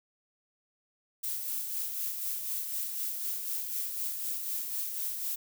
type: noise with tremolo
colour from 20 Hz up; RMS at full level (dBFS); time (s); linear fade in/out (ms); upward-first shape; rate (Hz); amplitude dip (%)
violet; -33; 1.23-5.36; 10; sine; 4; 40
effects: none